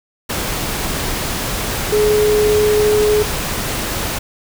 sine tone in noise, 422 Hz, G#4, 28 cents sharp, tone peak -11 dBFS, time 1.92-3.23 s, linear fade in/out 10 ms, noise pink, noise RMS -21 dBFS, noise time 0.29-4.19 s, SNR +7 dB, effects none

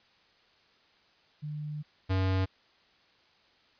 sine / square tone pair in turn, 150 / 94.49 Hz, D3 / F#2, +37 / +37 cents, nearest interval minor sixth, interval 800 cents, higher first, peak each -34 / -26 dBFS, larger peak second, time 1.42-1.83 / 2.09-2.46 s, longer first, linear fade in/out 20 ms, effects white hiss -64 dBFS RMS until 3.79 s + resampled to 11025 Hz

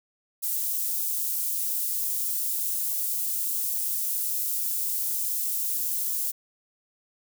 white high-pass noise, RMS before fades -28 dBFS, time 0.42-6.32 s, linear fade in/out 20 ms, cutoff 9900 Hz, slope 12 dB/octave, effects none

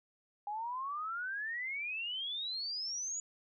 sine exponential sweep, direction up, 810 to 6930 Hz, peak -36 dBFS, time 0.47-3.2 s, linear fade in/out 2 ms, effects none

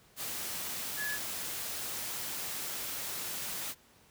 sine tone in noise, 1698 Hz, G#6, 38 cents sharp, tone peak -34 dBFS, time 0.96-1.19 s, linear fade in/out 50 ms, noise white, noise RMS -38 dBFS, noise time 0.16-3.75 s, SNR +1 dB, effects pink hiss -62 dBFS RMS until 4.1 s + high-pass 60 Hz 12 dB/octave

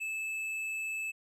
triangle tone with tanh clipping, 2617 Hz, E7, 13 cents flat, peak -35 dBFS, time 0-1.12 s, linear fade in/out 20 ms, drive 12 dB, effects none

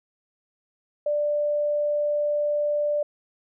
sine tone, 590 Hz, D5, 8 cents sharp, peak -21 dBFS, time 1.06-3.03 s, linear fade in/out 5 ms, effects none

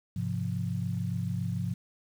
sine chord, F minor, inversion first, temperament equal, 103.83 / 130.81 / 174.61 Hz, Ab2 / C3 / F3, 0 / 0 / 0 cents, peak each -33 / -34 / -33 dBFS, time 0.16-1.74 s, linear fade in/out 5 ms, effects 9-bit

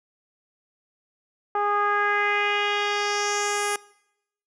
10% pulse tone with low-pass filter sweep, 411 Hz, G#4, 18 cents flat, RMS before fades -24 dBFS, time 1.55-3.76 s, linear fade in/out 2 ms, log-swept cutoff 1000 to 10000 Hz, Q 2.6, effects noise-tail reverb RT60 0.8 s tail -22 dB re dry

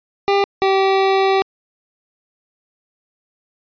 25% pulse tone pair in turn, 398.7 / 386.5 Hz, G4 / G4, +29 / -24 cents, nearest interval minor second, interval 53 cents, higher first, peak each -9 dBFS, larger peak neither, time 0.28-0.44 / 0.62-1.42 s, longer second, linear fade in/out 0 ms, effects resampled to 11025 Hz

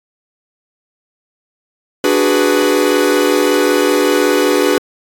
45% pulse chord, G# half-diminished seventh, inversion second, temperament equal, 293.7 / 370 / 415.3 / 493.9 Hz, D4 / F#4 / G#4 / B4, 0 / 0 / 0 / 0 cents, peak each -16 dBFS, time 2.04-4.78 s, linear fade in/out 2 ms, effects AAC 64 kbps

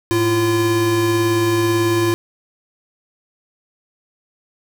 square tone pair together, 108.2 / 342.8 Hz, A2 / F4, -29 / -32 cents, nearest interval octave + minor sixth, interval 1997 cents, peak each -22 / -16 dBFS, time 0.11-2.14 s, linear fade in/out 0 ms, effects none

